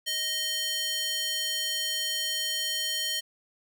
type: tone with high-pass filter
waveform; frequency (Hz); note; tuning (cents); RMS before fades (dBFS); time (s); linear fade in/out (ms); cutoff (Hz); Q
square; 622.3; D#5; 0; -30; 0.06-3.21; 20; 3100; 1.6
effects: none